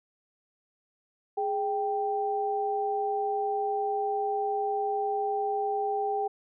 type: tone pair together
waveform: sine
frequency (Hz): 415.9 / 784.6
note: G#4 / G5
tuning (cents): +2 / +1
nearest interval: major seventh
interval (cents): 1099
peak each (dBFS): -30 / -28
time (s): 1.37-6.28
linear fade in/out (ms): 10
effects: none